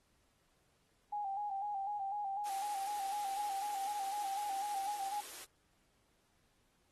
sine tone with vibrato, 806 Hz, G5, 48 cents sharp, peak -36 dBFS, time 1.12-5.21 s, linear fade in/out 10 ms, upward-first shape square, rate 4 Hz, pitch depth 48 cents each way
white high-pass noise, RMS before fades -49 dBFS, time 2.45-5.45 s, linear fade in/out 10 ms, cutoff 270 Hz, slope 48 dB/octave
effects pink hiss -75 dBFS RMS until 6.91 s + AAC 32 kbps

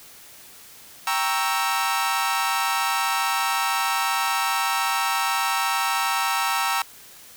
sawtooth chord, G diminished seventh, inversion none, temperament equal, 784 / 932.3 / 1108.7 / 1318.5 Hz, G5 / Bb5 / Db6 / Fb6, 0 / 0 / 0 / 0 cents, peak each -24 / -22 / -26 / -22 dBFS, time 1.07-6.82 s, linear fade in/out 2 ms, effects white hiss -46 dBFS RMS until 7.36 s

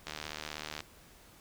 click train, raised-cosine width 0.2 ms, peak -21 dBFS, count 57, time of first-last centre 0.07-0.805 s, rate 76.2 Hz, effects pink hiss -58 dBFS RMS until 1.4 s

